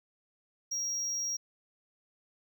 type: tone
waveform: triangle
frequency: 5640 Hz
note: F8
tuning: 16 cents sharp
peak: -30 dBFS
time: 0.71-1.37 s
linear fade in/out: 10 ms
effects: none